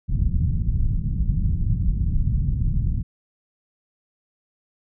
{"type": "low-pass noise", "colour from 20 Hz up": "pink", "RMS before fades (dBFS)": -21, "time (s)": [0.08, 3.03], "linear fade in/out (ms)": 20, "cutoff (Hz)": 160, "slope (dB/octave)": 24, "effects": []}